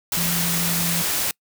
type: tone in noise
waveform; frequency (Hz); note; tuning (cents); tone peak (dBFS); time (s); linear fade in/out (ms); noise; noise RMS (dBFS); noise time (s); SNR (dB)
sine; 170; F3; -46; -25; 0.17-1.02; 2; white; -23; 0.12-1.31; -5
effects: noise-tail reverb RT60 0.1 s tail -26 dB re dry